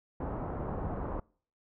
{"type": "low-pass noise", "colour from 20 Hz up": "pink", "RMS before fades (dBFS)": -36, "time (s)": [0.2, 1.2], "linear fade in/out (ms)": 5, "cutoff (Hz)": 1100, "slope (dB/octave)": 24, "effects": ["noise-tail reverb RT60 0.5 s tail -26 dB re dry"]}